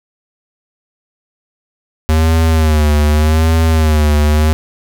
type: tone with vibrato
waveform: square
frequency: 77.78 Hz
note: D#2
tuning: in tune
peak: -9 dBFS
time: 2.09-4.53 s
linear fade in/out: 0 ms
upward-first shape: sine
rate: 0.84 Hz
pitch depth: 76 cents each way
effects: none